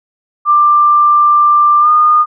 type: tone with pitch glide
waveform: sine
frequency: 1185 to 1221.1 Hz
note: D6 to D#6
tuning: +15 to -33 cents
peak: -5 dBFS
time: 0.45-2.26 s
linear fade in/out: 50 ms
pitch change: +52 cents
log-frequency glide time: 1.8-1.89 s
effects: none